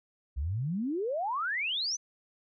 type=exponential sweep; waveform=sine; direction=up; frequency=61.74 to 6272 Hz; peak=-29 dBFS; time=0.36-1.97 s; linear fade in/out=20 ms; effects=none